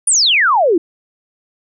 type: exponential sweep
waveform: sine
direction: down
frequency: 9956 to 311.1 Hz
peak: -9 dBFS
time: 0.07-0.78 s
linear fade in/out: 5 ms
effects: none